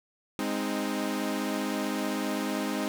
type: chord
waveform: sawtooth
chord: Ab major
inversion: none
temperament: equal with one note detuned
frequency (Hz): 206.1 / 261.6 / 311.1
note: Ab3 / C4 / Eb4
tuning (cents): -13 / 0 / 0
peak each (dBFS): -29 / -29 / -29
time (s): 0.39-2.88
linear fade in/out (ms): 0
effects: none